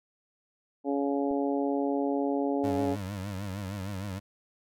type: harmonic tone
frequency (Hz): 140.3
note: C#3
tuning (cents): +21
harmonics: 2 / 3 / 4 / 5 / 6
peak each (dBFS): -28 / -32 / -34 / -36 / -38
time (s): 0.84-2.97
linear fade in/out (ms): 50
type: clicks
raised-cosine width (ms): 2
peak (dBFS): -34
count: 2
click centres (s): 1.309 / 1.313
type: tone with vibrato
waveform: 25% pulse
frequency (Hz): 98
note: G2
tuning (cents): 0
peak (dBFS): -30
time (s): 2.63-4.2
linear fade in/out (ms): 20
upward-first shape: triangle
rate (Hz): 6.5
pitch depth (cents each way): 130
effects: none